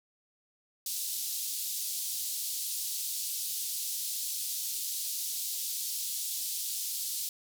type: band-pass noise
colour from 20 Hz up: white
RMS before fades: -35 dBFS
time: 0.86-7.29 s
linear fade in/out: 2 ms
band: 3700 to 16000 Hz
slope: 24 dB/octave
effects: none